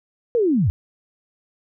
sine linear sweep, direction down, 493.9 to 74 Hz, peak -15 dBFS, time 0.35-0.7 s, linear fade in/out 0 ms, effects none

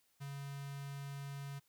square tone with notch filter, 140 Hz, C#3, 18 cents sharp, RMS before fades -45 dBFS, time 0.2-1.6 s, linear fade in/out 20 ms, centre 480 Hz, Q 1, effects white hiss -75 dBFS RMS until 1.68 s

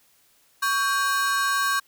45% pulse ring-modulated tone, 1351 Hz, E6, 42 cents sharp, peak -18 dBFS, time 0.62-1.8 s, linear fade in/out 10 ms, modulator 231 Hz, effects white hiss -61 dBFS RMS until 1.87 s

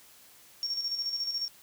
sine tone with tremolo, 5520 Hz, F8, 21 cents flat, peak -27 dBFS, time 0.63-1.48 s, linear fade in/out 0 ms, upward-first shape square, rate 14 Hz, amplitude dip 55%, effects tanh soft clip ceiling -24 dBFS + white hiss -56 dBFS RMS until 1.62 s

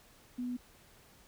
sine tone, 246.9 Hz, B3, in tune, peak -34 dBFS, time 0.38-0.57 s, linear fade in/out 10 ms, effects pink hiss -61 dBFS RMS until 1.27 s

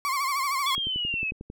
35% pulse tone with vibrato, 1097 Hz, C#6, 18 cents flat, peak -23 dBFS, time 0.05-0.75 s, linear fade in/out 0 ms, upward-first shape sine, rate 13 Hz, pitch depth 91 cents each way
sine exponential sweep, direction down, 3442 to 2532 Hz, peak -26 dBFS, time 0.66-1.31 s, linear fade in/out 5 ms
click train, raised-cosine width 3 ms, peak -25 dBFS, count 9, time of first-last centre 0.78-1.501 s, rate 11.1 Hz
effects none

